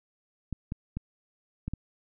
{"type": "clicks", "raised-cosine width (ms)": 5, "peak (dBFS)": -20, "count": 5, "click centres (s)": [0.527, 0.721, 0.97, 1.68, 1.736], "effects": []}